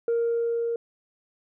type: tone with level ramp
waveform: sine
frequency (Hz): 466.2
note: A#4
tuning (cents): 0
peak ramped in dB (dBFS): -19 to -24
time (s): 0.08-0.76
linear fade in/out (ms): 2
effects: tanh soft clip ceiling -19 dBFS